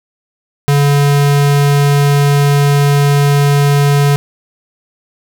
square tone, 142.8 Hz, D3, 48 cents flat, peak -8 dBFS, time 0.68-4.16 s, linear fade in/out 0 ms, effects none

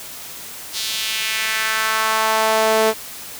sawtooth tone with high-pass filter sweep, 219.9 Hz, A3, 1 cent flat, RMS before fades -19 dBFS, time 0.72-2.94 s, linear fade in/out 50 ms, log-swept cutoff 4200 to 470 Hz, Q 1.8, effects white hiss -34 dBFS RMS until 3.39 s

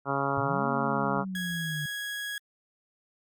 harmonic tone, 138.59 Hz, C#3, in tune, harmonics 1 / 2 / 3 / 4 / 5 / 6 / 7 / 8 / 9 / 10, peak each -35 / -35 / -35 / -35 / -35 / -35 / -35 / -35 / -35 / -35 dBFS, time 0.05-1.25 s, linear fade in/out 50 ms
sine linear two-way sweep, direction up then down, 103.8 to 235.5 to 145.7 Hz, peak -32 dBFS, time 0.37-1.86 s, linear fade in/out 5 ms, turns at 0.68 s
30% pulse tone, 1661 Hz, G#6, in tune, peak -30 dBFS, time 1.35-2.38 s, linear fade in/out 2 ms
effects Opus 48 kbps

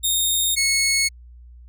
15% pulse tone pair in turn, 3687 / 2192 Hz, A#7 / C#7, -20 / -20 cents, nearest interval major sixth, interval 900 cents, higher first, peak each -11 dBFS, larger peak neither, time 0.03-0.56 / 0.56-1.09 s, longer neither, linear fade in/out 20 ms, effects added 60 Hz sine -41 dBFS peak until 1.68 s

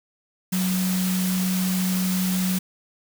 sine tone in noise, 185 Hz, F#3, in tune, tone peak -21 dBFS, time 0.52-2.59 s, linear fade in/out 10 ms, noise white, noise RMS -30 dBFS, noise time 0.52-2.59 s, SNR +6 dB, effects none

